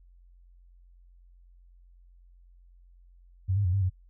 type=tone with pitch steps; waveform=sine; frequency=94.3 / 101.5 / 89.4 / 98.6 / 92.3 Hz; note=F#2 / G#2 / F2 / G2 / F#2; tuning=+33 / -39 / +41 / +11 / -4 cents; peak=-23 dBFS; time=3.48-3.9 s; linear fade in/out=20 ms; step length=84 ms; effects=noise-tail reverb RT60 0.1 s tail -22 dB re dry + added 44 Hz sine -53 dBFS peak until 4.09 s